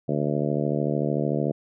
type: harmonic tone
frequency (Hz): 73.42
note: D2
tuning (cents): 0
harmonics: 2 / 3 / 4 / 5 / 6 / 7 / 8 / 9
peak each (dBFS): -27 / -29 / -30 / -31 / -32 / -32 / -33 / -34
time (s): 0.08-1.52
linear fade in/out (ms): 10
effects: none